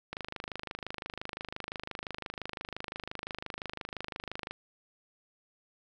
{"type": "click train", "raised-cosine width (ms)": 0.3, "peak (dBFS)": -21, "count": 114, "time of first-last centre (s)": [0.13, 4.51], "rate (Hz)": 25.8, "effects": []}